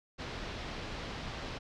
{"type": "low-pass noise", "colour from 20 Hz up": "pink", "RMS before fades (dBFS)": -41, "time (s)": [0.18, 1.59], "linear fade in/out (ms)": 20, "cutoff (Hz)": 4900, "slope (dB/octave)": 24, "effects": []}